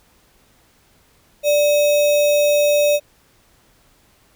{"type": "tone with sample-and-hold", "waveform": "sine", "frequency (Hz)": 587.3, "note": "D5", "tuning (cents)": 0, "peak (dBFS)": -12, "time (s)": [1.43, 3], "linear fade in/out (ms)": 50, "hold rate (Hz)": 3150, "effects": ["pink hiss -56 dBFS RMS until 4.35 s"]}